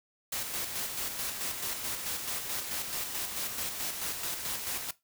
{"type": "noise with tremolo", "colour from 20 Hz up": "white", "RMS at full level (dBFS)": -34, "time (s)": [0.32, 4.91], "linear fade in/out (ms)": 5, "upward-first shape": "square", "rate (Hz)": 4.6, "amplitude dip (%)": 40, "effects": ["noise-tail reverb RT60 0.2 s tail -18 dB re dry"]}